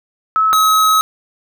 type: tone pair in turn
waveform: sine / square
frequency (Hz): 1296 / 1278.9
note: E6 / D#6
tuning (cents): -30 / +47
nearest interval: unison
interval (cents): 23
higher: first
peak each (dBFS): -10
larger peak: neither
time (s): 0.36-0.53 / 0.53-1.01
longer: second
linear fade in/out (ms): 0
effects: none